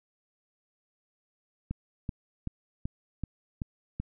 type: click train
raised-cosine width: 5 ms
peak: -20 dBFS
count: 7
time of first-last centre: 1.71-4 s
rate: 2.62 Hz
effects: none